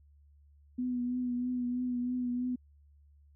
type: tone with vibrato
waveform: sine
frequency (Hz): 247.5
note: B3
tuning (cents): +4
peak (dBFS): -30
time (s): 0.78-2.56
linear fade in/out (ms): 10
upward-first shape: triangle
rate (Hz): 3.1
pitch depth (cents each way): 32
effects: added 72 Hz sine -58 dBFS peak until 3.35 s